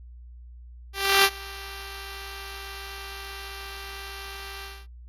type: tone with ADSR envelope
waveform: 5% pulse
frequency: 392.8 Hz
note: G4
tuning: 4 cents sharp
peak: -4 dBFS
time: 0.93-4.87 s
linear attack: 310 ms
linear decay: 56 ms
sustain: -23 dB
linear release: 240 ms
effects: added 60 Hz sine -42 dBFS peak until 5.08 s + AAC 48 kbps